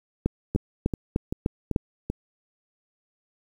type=two click trains; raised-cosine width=3 ms; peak=-9 / -14 dBFS; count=6 / 5; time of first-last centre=0.26-1.762 / 0.55-2.1 s; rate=3.33 / 2.58 Hz; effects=8-bit